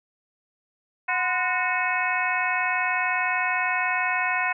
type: harmonic tone with a mistuned harmonic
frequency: 366.4 Hz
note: F#4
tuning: 17 cents flat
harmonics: 2 / 3 / 4 / 5 / 6 / 7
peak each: -29 / -29 / -29 / -29 / -29 / -29 dBFS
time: 1.08-4.53 s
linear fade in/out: 10 ms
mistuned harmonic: 3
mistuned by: -120 cents
effects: none